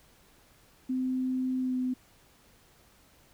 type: tone with pitch glide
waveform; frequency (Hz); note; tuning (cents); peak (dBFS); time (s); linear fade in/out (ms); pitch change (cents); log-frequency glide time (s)
sine; 257.5 to 254.2; C4 to C4; -28 to -50; -27; 0.89-1.94; 10; -22; 1.6-1.75
effects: pink hiss -61 dBFS RMS until 3.33 s